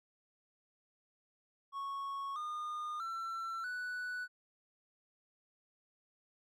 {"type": "tone with pitch steps", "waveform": "triangle", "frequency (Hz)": [1105, 1219, 1344.8, 1483.5], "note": ["C#6", "D#6", "E6", "F#6"], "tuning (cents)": [-6, -36, 34, 4], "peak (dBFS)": -36, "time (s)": [1.72, 4.28], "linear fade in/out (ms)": 50, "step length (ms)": 640, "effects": []}